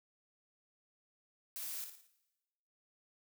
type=noise with echo; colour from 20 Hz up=blue; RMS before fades=-43 dBFS; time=1.56-1.84 s; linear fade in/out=0 ms; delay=57 ms; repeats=4; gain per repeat=-7 dB; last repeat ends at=2.068 s; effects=noise-tail reverb RT60 1.0 s tail -17 dB re dry